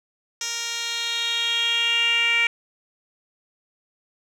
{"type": "tone with band-pass filter sweep", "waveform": "10% pulse", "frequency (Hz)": 466.2, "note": "A#4", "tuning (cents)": 0, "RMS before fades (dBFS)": -23, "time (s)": [0.41, 2.47], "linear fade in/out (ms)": 2, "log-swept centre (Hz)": [5200, 2400], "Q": 5.2, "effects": []}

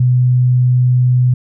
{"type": "tone", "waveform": "sine", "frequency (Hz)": 125.3, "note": "B2", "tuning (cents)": 25, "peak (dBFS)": -8, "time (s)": [0, 1.34], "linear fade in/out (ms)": 5, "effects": []}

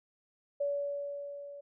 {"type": "tone with level ramp", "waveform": "sine", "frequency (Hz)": 570, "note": "C#5", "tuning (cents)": 48, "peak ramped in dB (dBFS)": [-28, -44], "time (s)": [0.6, 1.61], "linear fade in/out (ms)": 10, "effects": []}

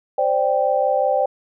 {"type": "chord", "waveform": "sine", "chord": "C suspended second", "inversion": "none", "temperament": "just", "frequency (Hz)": [523.3, 588.7, 784.9], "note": ["C5", "D5", "G5"], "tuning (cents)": [0, 4, 2], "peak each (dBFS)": [-20, -20, -20], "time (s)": [0.18, 1.26], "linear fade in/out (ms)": 5, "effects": []}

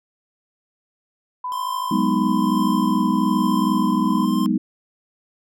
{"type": "tone with pitch glide", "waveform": "sine", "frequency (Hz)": [1000, 1008.7], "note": ["B5", "B5"], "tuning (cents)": [21, 36], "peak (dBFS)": -24, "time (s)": [1.44, 4.25], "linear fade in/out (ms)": 5, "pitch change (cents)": 15, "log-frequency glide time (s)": [3.5, 3.98]}
{"type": "tone with tremolo", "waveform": "square", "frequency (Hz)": 1053, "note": "C6", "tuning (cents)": 11, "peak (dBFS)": -27, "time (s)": [1.52, 4.46], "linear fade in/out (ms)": 0, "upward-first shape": "triangle", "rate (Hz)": 1.1, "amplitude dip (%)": 60}
{"type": "chord", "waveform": "sine", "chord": "G# minor seventh", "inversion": "third", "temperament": "equal", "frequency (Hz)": [185, 207.7, 246.9, 311.1], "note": ["F#3", "G#3", "B3", "D#4"], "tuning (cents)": [0, 0, 0, 0], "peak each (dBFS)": [-24, -21, -22, -23], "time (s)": [1.91, 4.58], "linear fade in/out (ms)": 5}
{"effects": []}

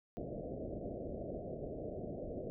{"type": "low-pass noise", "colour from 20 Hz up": "white", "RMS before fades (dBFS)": -43, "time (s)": [0.17, 2.5], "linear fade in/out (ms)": 0, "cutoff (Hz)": 670, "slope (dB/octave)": 96, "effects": []}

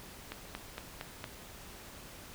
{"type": "click train", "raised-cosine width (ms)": 0.3, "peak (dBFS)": -23, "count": 5, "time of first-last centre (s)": [0.32, 1.242], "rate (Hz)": 4.34, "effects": ["pink hiss -50 dBFS RMS until 2.34 s"]}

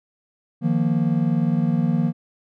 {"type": "chord", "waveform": "triangle", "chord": "Eb suspended second", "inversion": "none", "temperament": "just", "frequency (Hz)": [155.56, 175.01, 233.3], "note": ["Eb3", "F3", "Bb3"], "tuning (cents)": [0, 4, 2], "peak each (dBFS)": -20, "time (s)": [0.61, 2.13], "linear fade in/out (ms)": 50, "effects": []}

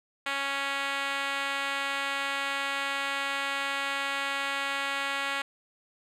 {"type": "tone with band-pass filter", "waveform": "5% pulse", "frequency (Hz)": 277.2, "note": "C#4", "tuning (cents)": 0, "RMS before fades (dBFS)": -31, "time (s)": [0.26, 5.42], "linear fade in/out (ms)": 5, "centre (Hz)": 1800, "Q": 0.57, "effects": []}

